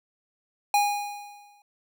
square tone with exponential decay, 820 Hz, G#5, 22 cents flat, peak -18 dBFS, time 0.74-1.62 s, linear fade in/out 2 ms, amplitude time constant 190 ms, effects none

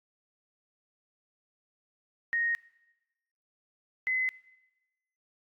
sine tone pair in turn, 1864.7 / 2035 Hz, A#6 / C7, 0 / -49 cents, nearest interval major second, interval 151 cents, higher second, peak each -26 dBFS, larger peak neither, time 2.33-2.55 / 4.07-4.29 s, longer neither, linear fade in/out 0 ms, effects noise-tail reverb RT60 1.0 s tail -20 dB re dry + AAC 64 kbps

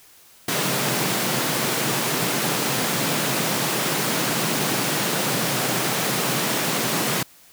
pink high-pass noise, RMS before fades -23 dBFS, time 0.48-7.23 s, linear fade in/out 5 ms, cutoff 120 Hz, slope 96 dB/octave, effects white hiss -51 dBFS RMS until 7.52 s

